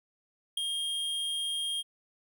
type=tone with ADSR envelope; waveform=square; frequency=3228 Hz; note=G#7; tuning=50 cents flat; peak=-25 dBFS; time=0.57-1.83 s; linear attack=6 ms; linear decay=3 ms; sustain=-6 dB; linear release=31 ms; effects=none